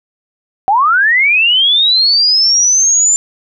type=linear sweep; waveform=sine; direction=up; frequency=740 to 7200 Hz; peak=-7 dBFS; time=0.68-3.16 s; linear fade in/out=0 ms; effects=none